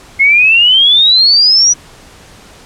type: exponential sweep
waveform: sine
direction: up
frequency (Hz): 2144 to 5920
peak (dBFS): -4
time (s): 0.19-1.74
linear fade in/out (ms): 20
effects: pink hiss -38 dBFS RMS until 2.65 s + low-pass 9000 Hz 12 dB/octave